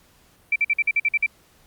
sine tone bursts, 2334 Hz, D7, 11 cents flat, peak -16 dBFS, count 9, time 0.52-1.263 s, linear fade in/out 5 ms, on 39 ms, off 49 ms, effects pink hiss -57 dBFS RMS until 1.66 s + Opus 48 kbps

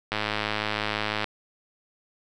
click train, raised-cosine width 0.3 ms, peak -10 dBFS, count 120, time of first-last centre 0.12-1.243 s, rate 106 Hz, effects none

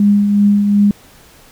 sine tone with tremolo, 204 Hz, G#3, 31 cents flat, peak -6 dBFS, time 0-0.91 s, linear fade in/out 2 ms, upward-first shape triangle, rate 2.7 Hz, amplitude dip 45%, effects pink hiss -44 dBFS RMS until 1.51 s

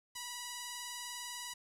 5% pulse tone with vibrato, 973 Hz, B5, 26 cents flat, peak -29 dBFS, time 0.15-1.54 s, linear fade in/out 10 ms, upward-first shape triangle, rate 20 Hz, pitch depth 36 cents each way, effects low-pass 11000 Hz 12 dB/octave + 10-bit

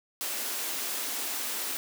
white high-pass noise, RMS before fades -33 dBFS, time 0.21-1.77 s, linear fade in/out 0 ms, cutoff 220 Hz, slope 48 dB/octave, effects none

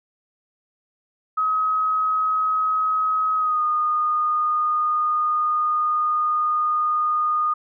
sine tone with pitch glide, 1271 to 1227 Hz, D#6 to D#6, +36 to -25 cents, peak -18 dBFS, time 1.37-7.54 s, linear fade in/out 10 ms, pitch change -61 cents, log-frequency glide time 3.36-3.63 s, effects none

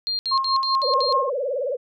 sine tone bursts, 4200 Hz, C8, 6 cents sharp, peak -22 dBFS, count 6, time 0.07-1.125 s, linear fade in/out 0 ms, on 120 ms, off 67 ms
sine tone with tremolo, 1071 Hz, C6, 40 cents sharp, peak -16 dBFS, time 0.31-1.3 s, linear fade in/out 10 ms, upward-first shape triangle, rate 5 Hz, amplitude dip 80%
sine tone with vibrato, 532 Hz, C5, 29 cents sharp, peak -22 dBFS, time 0.82-1.77 s, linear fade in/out 20 ms, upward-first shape triangle, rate 19 Hz, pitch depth 210 cents each way
effects none

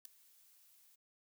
blue noise with ADSR envelope, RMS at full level -42 dBFS, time 0.05-0.96 s, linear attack 4 ms, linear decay 3 ms, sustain -24 dB, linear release 15 ms, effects none

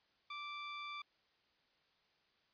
20% pulse tone, 1172 Hz, D6, 4 cents flat, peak -39 dBFS, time 0.3-1.02 s, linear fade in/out 5 ms, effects white hiss -75 dBFS RMS until 2.53 s + resampled to 11025 Hz

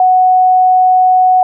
sine tone, 740 Hz, F#5, in tune, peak -5 dBFS, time 0-1.43 s, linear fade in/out 2 ms, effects none

